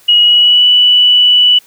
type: tone with pitch glide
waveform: sine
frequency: 2900 to 2961 Hz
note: F#7 to F#7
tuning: -35 to +1 cents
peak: -4 dBFS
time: 0.08-1.59 s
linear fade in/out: 10 ms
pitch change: +36 cents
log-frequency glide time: 0.22-0.66 s
effects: white hiss -45 dBFS RMS until 1.66 s